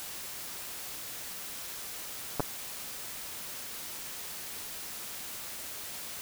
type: clicks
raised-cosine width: 1 ms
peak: -14 dBFS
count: 2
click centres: 2.397 / 2.404 s
effects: white hiss -41 dBFS RMS until 6.21 s